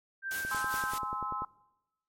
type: tone with vibrato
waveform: sine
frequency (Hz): 1568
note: G6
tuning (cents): 0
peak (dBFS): -33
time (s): 0.22-0.94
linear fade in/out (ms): 50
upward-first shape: square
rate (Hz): 7.3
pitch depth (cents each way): 11
type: noise with tremolo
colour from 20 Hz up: white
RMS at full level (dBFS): -39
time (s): 0.31-0.98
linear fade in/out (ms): 0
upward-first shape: sine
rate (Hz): 4.9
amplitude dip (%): 60
type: click train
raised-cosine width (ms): 2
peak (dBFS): -29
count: 11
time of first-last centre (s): 0.45-1.421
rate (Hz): 10.3
type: chord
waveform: sine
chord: Ab augmented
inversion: none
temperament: just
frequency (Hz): 830.6 / 1038.3 / 1297.8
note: Ab5 / C6 / E6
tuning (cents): 0 / -14 / -27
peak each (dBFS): -41 / -36 / -36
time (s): 0.51-1.45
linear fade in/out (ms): 5
effects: noise-tail reverb RT60 1.0 s tail -22 dB re dry + MP3 64 kbps